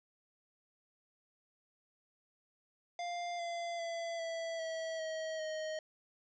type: tone with pitch steps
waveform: square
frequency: 698.5 / 685.7 / 673.1 / 660.8 / 648.7 / 636.8 / 625.2 Hz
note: F5 / F5 / E5 / E5 / E5 / D#5 / D#5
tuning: 0 / -32 / +36 / +4 / -28 / +40 / +8 cents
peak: -38 dBFS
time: 2.99-5.79 s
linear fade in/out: 2 ms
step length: 400 ms
effects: resampled to 16000 Hz + 12-bit